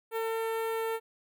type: tone with notch filter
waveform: sawtooth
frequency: 450.3 Hz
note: A4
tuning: 40 cents sharp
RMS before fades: -32 dBFS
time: 0.11-1 s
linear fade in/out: 50 ms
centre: 5400 Hz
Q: 0.51
effects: none